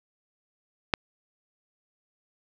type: click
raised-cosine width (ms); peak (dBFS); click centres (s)
0.3; -5; 0.938
effects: none